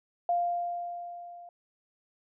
sine tone with level ramp, 698 Hz, F5, 1 cent flat, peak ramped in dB -23 to -45 dBFS, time 0.29-1.49 s, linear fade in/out 2 ms, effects none

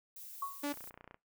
violet noise, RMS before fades -49 dBFS, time 0.16-0.9 s, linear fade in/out 5 ms
sine tone with exponential decay, 1108.7 Hz, C#6, in tune, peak -32 dBFS, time 0.42-0.66 s, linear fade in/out 5 ms, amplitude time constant 52 ms
sawtooth tone, 288.5 Hz, D4, 31 cents flat, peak -30 dBFS, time 0.63-0.73 s, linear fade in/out 10 ms
click train, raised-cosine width 0.5 ms, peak -36 dBFS, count 13, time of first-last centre 0.74-1.144 s, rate 29.7 Hz
effects noise-tail reverb RT60 0.2 s tail -22 dB re dry

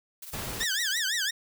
blue noise with tremolo, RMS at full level -40 dBFS, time 0.22-0.99 s, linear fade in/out 5 ms, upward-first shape sine, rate 19 Hz, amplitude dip 60%
pink noise, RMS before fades -36 dBFS, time 0.33-0.64 s, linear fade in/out 5 ms
15% pulse tone with vibrato, 1716 Hz, A6, 44 cents flat, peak -20 dBFS, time 0.6-1.31 s, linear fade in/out 10 ms, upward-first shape triangle, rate 5.9 Hz, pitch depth 250 cents each way
effects none

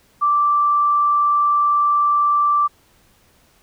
sine tone, 1171 Hz, D6, 5 cents flat, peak -13 dBFS, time 0.21-2.68 s, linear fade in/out 20 ms, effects pink hiss -56 dBFS RMS until 3.62 s

